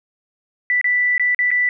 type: tone with dropouts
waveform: sine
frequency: 1975.5 Hz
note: B6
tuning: in tune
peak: -14 dBFS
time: 0.7-1.69 s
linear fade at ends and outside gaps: 1 ms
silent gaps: 0.813-0.843 / 1.18-1.196 / 1.347-1.39 / 1.506-1.514 s
effects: none